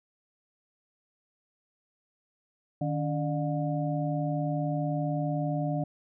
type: tone cluster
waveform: sine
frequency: 153.2 / 284.5 / 600 / 720 Hz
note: D#3 / C#4 / D5 / F#5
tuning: -27 / +45 / +37 / -47 cents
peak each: -29 / -33 / -35 / -36 dBFS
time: 2.81-5.84 s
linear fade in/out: 5 ms
effects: none